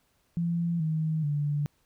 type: tone with pitch steps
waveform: sine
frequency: 170 / 157.7 / 146.29 Hz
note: F3 / D#3 / D3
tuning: -46 / +24 / -6 cents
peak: -25 dBFS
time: 0.37-1.66 s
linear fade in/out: 0 ms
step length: 430 ms
effects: pink hiss -70 dBFS RMS until 1.85 s